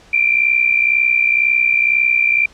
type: tone pair together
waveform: sine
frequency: 2349 / 2411 Hz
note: D7 / D7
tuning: 0 / +45 cents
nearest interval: unison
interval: 45 cents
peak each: -13 / -16 dBFS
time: 0.13-2.46 s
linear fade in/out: 5 ms
effects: pink hiss -46 dBFS RMS until 2.53 s + low-pass 6000 Hz 12 dB/octave